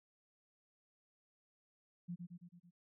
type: tone with echo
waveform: sine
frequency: 174.61 Hz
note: F3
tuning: in tune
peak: -40 dBFS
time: 2.08-2.16 s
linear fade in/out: 20 ms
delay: 110 ms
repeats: 5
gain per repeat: -4 dB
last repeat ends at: 2.71 s
effects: none